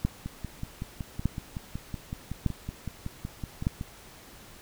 two click trains, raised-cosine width 5 ms, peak -21 / -12 dBFS, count 20 / 4, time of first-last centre 0.26-3.811 / 0.05-3.669 s, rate 5.35 / 0.829 Hz, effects pink hiss -50 dBFS RMS until 4.61 s

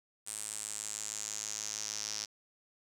sawtooth tone with band-pass filter sweep, 106.4 Hz, G#2, 42 cents sharp, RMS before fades -40 dBFS, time 0.26-2.26 s, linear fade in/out 20 ms, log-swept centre 8700 to 5600 Hz, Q 4.9, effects none

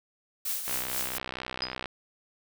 blue noise with tremolo, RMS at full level -30 dBFS, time 0.45-1.18 s, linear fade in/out 5 ms, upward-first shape triangle, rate 4.2 Hz, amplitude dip 60%
click train, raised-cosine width 0.3 ms, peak -18 dBFS, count 76, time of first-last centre 0.68-1.857 s, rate 63.7 Hz
sine tone with exponential decay, 4978 Hz, D#8, in tune, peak -25 dBFS, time 1.62-1.74 s, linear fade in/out 2 ms, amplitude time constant 26 ms
effects none

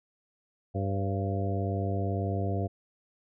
harmonic tone with a mistuned harmonic, 98 Hz, G2, in tune, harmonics 1 / 2 / 3 / 4 / 5 / 6 / 7, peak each -29 / -36 / -38 / -38 / -39 / -41 / -37 dBFS, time 0.74-2.68 s, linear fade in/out 20 ms, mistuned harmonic 6, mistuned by -48 cents, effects none

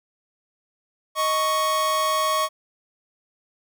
45% pulse tone pair together, 624.4 / 1108.7 Hz, D#5 / C#6, +6 / 0 cents, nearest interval minor seventh, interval 994 cents, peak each -26 / -21 dBFS, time 1.15-2.49 s, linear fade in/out 50 ms, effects none

